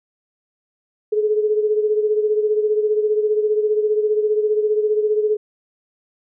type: beating tone pair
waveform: sine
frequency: 423.8 / 438.8 Hz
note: G#4 / A4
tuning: +35 / -5 cents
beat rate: 15 Hz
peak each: -16 / -23 dBFS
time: 1.12-5.37 s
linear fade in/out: 10 ms
effects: none